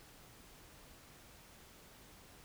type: silence
effects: pink hiss -59 dBFS RMS until 2.44 s